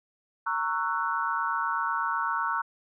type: chord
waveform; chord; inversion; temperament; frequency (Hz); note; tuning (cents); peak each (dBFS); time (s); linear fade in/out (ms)
sine; F# dominant seventh; first; just; 925 / 1110 / 1332 / 1480; A#5 / C#6 / E6 / F#6; -14 / +2 / +18 / 0; -31 / -31 / -31 / -32; 0.46-2.62; 10
effects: none